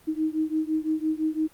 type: beating tone pair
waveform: sine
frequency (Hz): 311.1 / 317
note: D#4 / D#4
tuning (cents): 0 / +32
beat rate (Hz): 5.9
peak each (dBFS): -26 / -27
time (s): 0.07-1.48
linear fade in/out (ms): 20
effects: pink hiss -56 dBFS RMS until 1.53 s + Opus 32 kbps